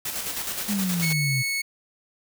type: noise with tremolo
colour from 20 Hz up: white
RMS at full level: -29 dBFS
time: 0.05-1.13 s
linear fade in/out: 5 ms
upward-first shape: square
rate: 9.5 Hz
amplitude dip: 40%
type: exponential sweep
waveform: sine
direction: down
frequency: 210.2 to 127 Hz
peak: -23 dBFS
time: 0.68-1.43 s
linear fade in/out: 20 ms
type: tone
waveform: sawtooth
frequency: 2204 Hz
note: C#7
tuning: 11 cents flat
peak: -21 dBFS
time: 1.02-1.62 s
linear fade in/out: 10 ms
effects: none